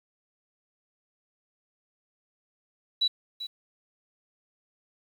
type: tone with echo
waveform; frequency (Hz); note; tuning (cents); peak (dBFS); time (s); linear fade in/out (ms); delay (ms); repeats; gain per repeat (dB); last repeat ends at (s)
sine; 3933; B7; -8; -21; 3.01-3.08; 10; 390; 1; -12; 3.47
effects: 9-bit